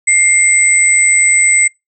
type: tone pair together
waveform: sine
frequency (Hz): 2115 / 8011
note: C7 / B8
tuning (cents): +18 / +24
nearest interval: octave + major seventh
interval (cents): 2306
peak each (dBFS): -10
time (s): 0.07-1.68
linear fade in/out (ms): 10
effects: noise-tail reverb RT60 0.2 s tail -26 dB re dry